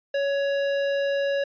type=tone with hard clipping; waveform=triangle; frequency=559 Hz; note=C#5; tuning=14 cents sharp; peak=-24 dBFS; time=0.14-1.44 s; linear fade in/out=5 ms; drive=18 dB; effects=resampled to 11025 Hz